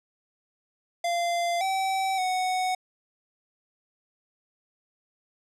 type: tone with pitch steps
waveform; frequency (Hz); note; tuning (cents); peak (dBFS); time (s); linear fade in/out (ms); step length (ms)
square; 690 / 768 / 741; F5 / G5 / F#5; -21 / -36 / +2; -25; 1.04-2.75; 5; 570
effects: low-pass 10000 Hz 12 dB/octave